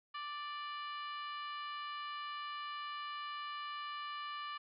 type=harmonic tone with a mistuned harmonic; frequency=587.3 Hz; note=D5; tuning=in tune; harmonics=2 / 3 / 4 / 5 / 6 / 7 / 8; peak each=-42 / -50 / -53 / -50 / -60 / -57 / -64 dBFS; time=0.14-4.58 s; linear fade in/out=10 ms; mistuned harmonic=8; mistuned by=+54 cents; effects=none